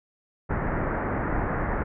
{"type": "low-pass noise", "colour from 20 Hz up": "pink", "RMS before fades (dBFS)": -27, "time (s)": [0.49, 1.84], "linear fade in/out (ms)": 20, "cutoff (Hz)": 1900, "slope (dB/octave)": 48, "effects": []}